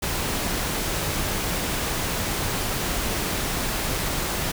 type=noise; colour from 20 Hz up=pink; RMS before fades=-26 dBFS; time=0.02-4.52 s; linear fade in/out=10 ms; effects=none